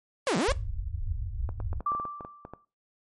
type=linear two-way sweep; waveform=sawtooth; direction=down then up; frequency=587.3 to 148.5 to 587.3 Hz; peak=-20 dBFS; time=0.27-0.52 s; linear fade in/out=0 ms; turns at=0.37 s
type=low-pass noise; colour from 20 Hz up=pink; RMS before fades=-32 dBFS; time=0.48-1.81 s; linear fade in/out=2 ms; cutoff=110 Hz; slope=96 dB/octave
type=clicks; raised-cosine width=1 ms; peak=-25 dBFS; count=12; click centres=1.491 / 1.602 / 1.73 / 1.806 / 1.919 / 1.95 / 1.999 / 2.053 / 2.208 / 2.249 / 2.451 / 2.536 s
type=tone with exponential decay; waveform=sine; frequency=1172 Hz; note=D6; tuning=4 cents flat; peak=-23 dBFS; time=1.86-2.65 s; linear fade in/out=5 ms; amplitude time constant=170 ms
effects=noise-tail reverb RT60 0.3 s tail -21 dB re dry + MP3 48 kbps